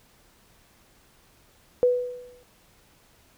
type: tone with exponential decay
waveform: sine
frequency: 493.9 Hz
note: B4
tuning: in tune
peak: -14 dBFS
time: 1.83-2.43 s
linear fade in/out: 0 ms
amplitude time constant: 130 ms
effects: pink hiss -59 dBFS RMS until 3.37 s